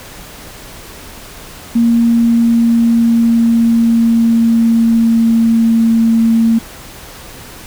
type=tone with pitch glide; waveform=sine; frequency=233 to 227.4 Hz; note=A#3 to A#3; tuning=-1 to -43 cents; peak=-7 dBFS; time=1.75-6.59 s; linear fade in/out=10 ms; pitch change=-42 cents; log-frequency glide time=2.04-6.06 s; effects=pink hiss -33 dBFS RMS until 7.66 s